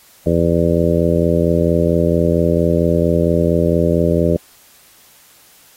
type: harmonic tone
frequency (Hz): 84.4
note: E2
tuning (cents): +41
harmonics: 1 / 2 / 3 / 4 / 5 / 6 / 7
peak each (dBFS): -20 / -17 / -21 / -20 / -20 / -20 / -20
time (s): 0.26-4.37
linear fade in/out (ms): 5
effects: white hiss -48 dBFS RMS until 5.76 s + AAC 48 kbps